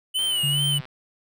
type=tone with vibrato; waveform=square; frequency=2982 Hz; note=F#7; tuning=13 cents sharp; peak=-22 dBFS; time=0.14-0.79 s; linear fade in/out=20 ms; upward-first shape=sine; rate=2.4 Hz; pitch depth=79 cents each way
type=click train; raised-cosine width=0.3 ms; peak=-26 dBFS; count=86; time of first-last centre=0.19-0.854 s; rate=128 Hz
type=tone; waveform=sine; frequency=143.7 Hz; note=D3; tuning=37 cents flat; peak=-24 dBFS; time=0.43-0.81 s; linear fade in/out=10 ms
effects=none